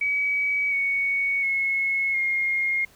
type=tone with pitch steps; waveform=sine; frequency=2274 / 2227 / 2181 / 2136 Hz; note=C#7 / C#7 / C#7 / C7; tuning=+44 / +7 / -29 / +35 cents; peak=-21 dBFS; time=0.01-2.85 s; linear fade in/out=5 ms; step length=710 ms; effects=pink hiss -55 dBFS RMS until 2.95 s